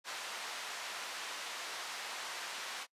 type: band-pass noise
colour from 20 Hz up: pink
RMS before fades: -43 dBFS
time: 0.04-2.87 s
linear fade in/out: 50 ms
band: 890 to 6600 Hz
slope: 12 dB/octave
effects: noise-tail reverb RT60 0.1 s tail -23 dB re dry + resampled to 32000 Hz